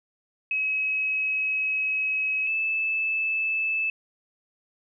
sine tone pair in turn, 2558 / 2621 Hz, D#7 / E7, +47 / -11 cents, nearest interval unison, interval 42 cents, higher second, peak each -23 dBFS, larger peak neither, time 0.51-2.47 / 2.47-3.9 s, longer first, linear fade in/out 2 ms, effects none

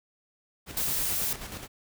pink noise with tremolo, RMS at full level -38 dBFS, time 0.66-1.68 s, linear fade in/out 50 ms, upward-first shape square, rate 9.3 Hz, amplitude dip 50%
blue noise, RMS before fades -29 dBFS, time 0.77-1.33 s, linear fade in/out 2 ms
effects none

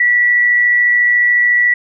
sine tone with amplitude modulation, 1949 Hz, B6, 23 cents flat, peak -7 dBFS, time 0-1.74 s, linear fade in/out 5 ms, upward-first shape sine, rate 114 Hz, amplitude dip 35%, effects none

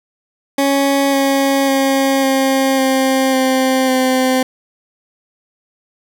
20% pulse tone with pitch steps, 277.2 / 274 / 270.9 / 267.8 / 264.7 / 261.6 / 258.6 Hz, C#4 / C#4 / C#4 / C4 / C4 / C4 / C4, 0 / -20 / -40 / +40 / +20 / 0 / -20 cents, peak -7 dBFS, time 0.58-4.43 s, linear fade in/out 5 ms, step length 550 ms, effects none

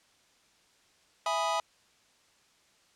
square chord, E major seventh, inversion none, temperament equal, 659.3 / 830.6 / 987.8 / 1244.5 Hz, E5 / G#5 / B5 / D#6, 0 / 0 / 0 / 0 cents, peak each -34 dBFS, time 1.26-1.6 s, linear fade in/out 2 ms, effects white hiss -65 dBFS RMS until 2.95 s + low-pass 7000 Hz 12 dB/octave

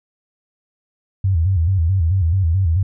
sine tone with vibrato, 88.5 Hz, F2, 23 cents sharp, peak -13 dBFS, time 1.24-2.83 s, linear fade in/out 5 ms, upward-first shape square, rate 4.6 Hz, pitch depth 140 cents each way, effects none

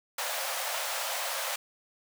pink high-pass noise, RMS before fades -33 dBFS, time 0.18-1.56 s, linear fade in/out 5 ms, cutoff 520 Hz, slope 96 dB/octave, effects none

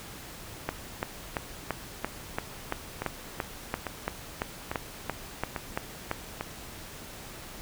two click trains, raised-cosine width 0.5 ms, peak -13 / -16 dBFS, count 17 / 5, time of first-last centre 0.69-6.114 / 3.02-6.41 s, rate 2.95 / 1.18 Hz, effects pink hiss -44 dBFS RMS until 7.61 s

